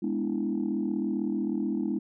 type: chord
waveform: sine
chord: E dominant seventh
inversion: first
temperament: equal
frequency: 207.7 / 246.9 / 293.7 / 329.6 Hz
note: G#3 / B3 / D4 / E4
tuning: 0 / 0 / 0 / 0 cents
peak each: -30 / -32 / -32 / -31 dBFS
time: 0.02-1.99 s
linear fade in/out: 10 ms
effects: tanh soft clip ceiling -19 dBFS